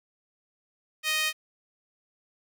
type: tone with high-pass filter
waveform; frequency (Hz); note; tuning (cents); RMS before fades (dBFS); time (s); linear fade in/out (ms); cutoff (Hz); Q
sawtooth; 622.3; D#5; 0; -27; 1.03-1.33; 50; 2300; 1.8
effects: none